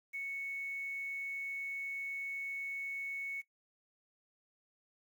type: tone with quantisation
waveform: sine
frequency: 2213 Hz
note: C#7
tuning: 3 cents flat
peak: -37 dBFS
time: 0.13-3.42 s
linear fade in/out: 20 ms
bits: 10
effects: noise-tail reverb RT60 0.1 s tail -18 dB re dry